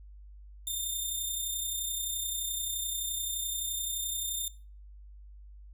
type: tone with amplitude modulation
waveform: 10% pulse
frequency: 3616 Hz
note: A7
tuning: 47 cents sharp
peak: -23 dBFS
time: 0.67-4.48 s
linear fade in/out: 2 ms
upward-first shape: sine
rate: 31.6 Hz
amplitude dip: 40%
effects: noise-tail reverb RT60 0.4 s tail -21 dB re dry + added 50 Hz sine -47 dBFS peak until 5.73 s